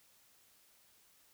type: silence
effects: white hiss -67 dBFS RMS until 1.33 s